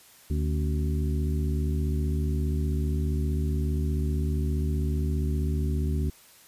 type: harmonic tone with a mistuned harmonic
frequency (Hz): 75.2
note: D2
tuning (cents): +42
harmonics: 1 / 2 / 3 / 4 / 5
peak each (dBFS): -25 / -31 / -35 / -37 / -39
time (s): 0.3-6.1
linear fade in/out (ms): 5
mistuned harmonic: 4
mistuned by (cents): -110
effects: white hiss -54 dBFS RMS until 6.47 s + resampled to 32000 Hz